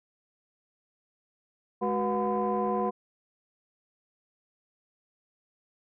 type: tone cluster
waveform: sine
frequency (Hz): 209 / 374.4 / 486.7 / 726 / 1013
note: G#3 / F#4 / B4 / F#5 / B5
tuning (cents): +11 / +20 / -25 / -33 / +44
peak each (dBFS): -31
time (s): 1.81-2.91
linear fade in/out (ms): 20
effects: tanh soft clip ceiling -18 dBFS